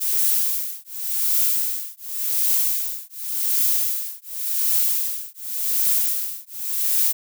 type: noise with tremolo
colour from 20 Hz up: violet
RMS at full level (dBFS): -18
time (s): 0-7.13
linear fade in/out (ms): 20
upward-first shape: triangle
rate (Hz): 0.89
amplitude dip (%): 100
effects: none